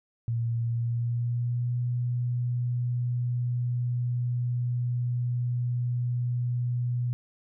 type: tone with pitch glide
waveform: sine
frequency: 116.54 to 122.19 Hz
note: A#2 to B2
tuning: 0 to -18 cents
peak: -25 dBFS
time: 0.28-7.13 s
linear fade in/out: 0 ms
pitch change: +82 cents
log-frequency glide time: 0.62-1.77 s
effects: none